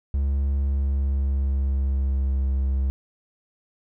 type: tone with pitch glide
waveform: triangle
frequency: 69.3 to 66.86 Hz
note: C#2 to C2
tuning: 0 to +38 cents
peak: -18 dBFS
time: 0.14-2.9 s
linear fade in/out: 0 ms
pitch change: -62 cents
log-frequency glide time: 0.53-2.45 s
effects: none